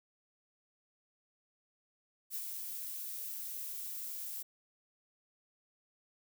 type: noise with ADSR envelope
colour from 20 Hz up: violet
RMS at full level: -38 dBFS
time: 2.3-4.43 s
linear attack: 56 ms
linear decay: 55 ms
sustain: -4 dB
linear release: 10 ms
effects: none